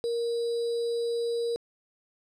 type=tone with sample-and-hold; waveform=sine; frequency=468.5 Hz; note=A#4; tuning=9 cents sharp; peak=-26 dBFS; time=0.04-1.56 s; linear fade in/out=0 ms; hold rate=4410 Hz; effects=low-pass 7000 Hz 12 dB/octave